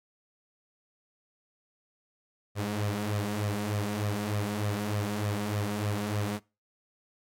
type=tone with flanger; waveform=sawtooth; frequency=103.83 Hz; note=G#2; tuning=in tune; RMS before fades=-31 dBFS; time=2.55-6.4 s; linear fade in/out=50 ms; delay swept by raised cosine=1.6 to 5.5 ms; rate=3.3 Hz; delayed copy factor=+0.65; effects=noise-tail reverb RT60 0.3 s tail -25 dB re dry + AAC 64 kbps